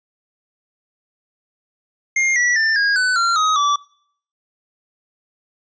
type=tone with pitch steps; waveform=square; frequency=2121 / 1945 / 1783.5 / 1635.5 / 1499.8 / 1375.3 / 1261.2 / 1156.5 Hz; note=C7 / B6 / A6 / G#6 / F#6 / F6 / D#6 / D6; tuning=+23 / -27 / +23 / -27 / +23 / -27 / +23 / -27 cents; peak=-15 dBFS; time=2.16-3.76 s; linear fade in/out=5 ms; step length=200 ms; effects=noise-tail reverb RT60 0.6 s tail -23 dB re dry + resampled to 16000 Hz